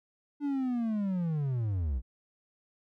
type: linear sweep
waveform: triangle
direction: down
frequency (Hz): 293.7 to 55.8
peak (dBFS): -26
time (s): 0.4-2.02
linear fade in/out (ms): 50
effects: none